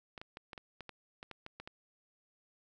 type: clicks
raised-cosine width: 0.3 ms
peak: -29 dBFS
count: 12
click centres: 0.178 / 0.215 / 0.371 / 0.532 / 0.578 / 0.807 / 0.893 / 1.229 / 1.313 / 1.464 / 1.6 / 1.675 s
effects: none